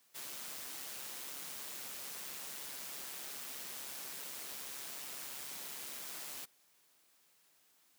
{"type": "noise with amplitude modulation", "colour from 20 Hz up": "white", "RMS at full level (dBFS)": -44, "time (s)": [0.14, 6.46], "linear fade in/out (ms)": 20, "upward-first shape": "sine", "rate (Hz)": 136, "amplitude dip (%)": 35, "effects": ["white hiss -70 dBFS RMS until 7.98 s", "high-pass 150 Hz 12 dB/octave"]}